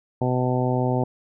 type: harmonic tone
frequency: 126.2 Hz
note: B2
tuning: 38 cents sharp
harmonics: 1 / 2 / 3 / 4 / 5 / 6 / 7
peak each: -23 / -26 / -28 / -29 / -30 / -31 / -31 dBFS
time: 0.21-1.04 s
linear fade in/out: 5 ms
effects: none